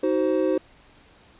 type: chord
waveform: triangle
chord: C diminished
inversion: first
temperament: just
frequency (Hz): 314 / 376.7 / 523.3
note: Eb4 / Gb4 / C5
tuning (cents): +16 / +31 / 0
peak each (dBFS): -22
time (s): 0.03-0.58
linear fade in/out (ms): 5
effects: pink hiss -54 dBFS RMS until 1.39 s + resampled to 8000 Hz